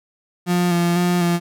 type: tone with vibrato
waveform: 35% pulse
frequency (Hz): 174.7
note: F3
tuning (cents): +1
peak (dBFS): -14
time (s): 0.46-1.4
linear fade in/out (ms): 50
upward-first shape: square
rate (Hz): 2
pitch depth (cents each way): 22
effects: none